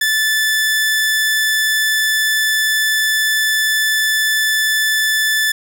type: tone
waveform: sawtooth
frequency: 1749 Hz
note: A6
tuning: 11 cents flat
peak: -10 dBFS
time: 0.01-5.52 s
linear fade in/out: 5 ms
effects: none